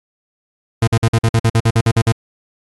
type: tone bursts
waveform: 40% pulse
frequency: 113.7 Hz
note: A#2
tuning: 43 cents flat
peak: -9 dBFS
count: 13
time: 0.82-2.122 s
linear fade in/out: 5 ms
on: 54 ms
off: 50 ms
effects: AAC 32 kbps